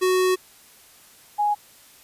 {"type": "tone pair in turn", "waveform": ["square", "sine"], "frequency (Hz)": [370, 830.6], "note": ["F#4", "G#5"], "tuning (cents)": [0, 0], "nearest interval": "octave + major second", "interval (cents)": 1400, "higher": "second", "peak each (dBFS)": -18, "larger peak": "neither", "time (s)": [[0.01, 0.36], [1.38, 1.55]], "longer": "first", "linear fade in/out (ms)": 20, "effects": ["white hiss -51 dBFS RMS until 2.03 s", "resampled to 32000 Hz"]}